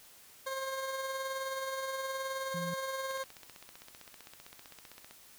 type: tone with tremolo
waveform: 20% pulse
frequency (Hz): 533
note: C5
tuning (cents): +32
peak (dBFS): -29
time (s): 0.46-3.24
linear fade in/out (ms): 10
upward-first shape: sine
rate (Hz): 19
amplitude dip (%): 35
type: tone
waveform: sine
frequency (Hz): 170.3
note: F3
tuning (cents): -43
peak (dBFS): -37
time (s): 2.54-2.74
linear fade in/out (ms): 5
type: click train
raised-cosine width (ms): 0.2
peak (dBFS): -32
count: 32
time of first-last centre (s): 3.11-5.11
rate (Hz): 15.5
effects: white hiss -57 dBFS RMS until 5.38 s